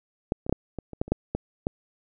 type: clicks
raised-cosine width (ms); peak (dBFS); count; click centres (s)
2; -10 / -23 / -11 / -8 / -19 / -25 / -11 / -26 / -8 / -13 / -12; 11; 0.321 / 0.465 / 0.495 / 0.526 / 0.787 / 0.933 / 1.015 / 1.08 / 1.12 / 1.35 / 1.669
effects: none